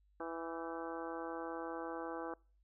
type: harmonic tone with a mistuned harmonic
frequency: 165.3 Hz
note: E3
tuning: 5 cents sharp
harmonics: 2 / 3 / 4 / 5 / 6 / 7 / 8 / 9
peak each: -45 / -45 / -49 / -48 / -52 / -50 / -53 / -53 dBFS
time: 0.2-2.34 s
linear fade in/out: 2 ms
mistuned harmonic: 9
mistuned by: +53 cents
effects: noise-tail reverb RT60 0.4 s tail -26 dB re dry + added 50 Hz sine -68 dBFS peak until 2.63 s